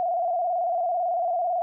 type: tone with vibrato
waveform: sine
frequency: 700 Hz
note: F5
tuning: 4 cents sharp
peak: -22 dBFS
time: 0-1.62 s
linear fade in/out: 0 ms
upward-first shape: square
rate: 18 Hz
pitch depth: 66 cents each way
effects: none